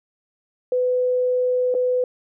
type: tone with dropouts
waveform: sine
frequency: 501 Hz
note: B4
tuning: 25 cents sharp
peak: -17 dBFS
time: 0.72-2.04 s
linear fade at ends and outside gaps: 2 ms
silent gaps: 1.742-1.749 s
effects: none